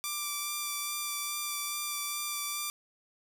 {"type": "tone with vibrato", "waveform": "5% pulse", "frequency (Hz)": 1174.7, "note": "D6", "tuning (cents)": 0, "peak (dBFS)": -21, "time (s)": [0.04, 2.7], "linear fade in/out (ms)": 0, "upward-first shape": "sine", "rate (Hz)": 2.4, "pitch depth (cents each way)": 14, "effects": []}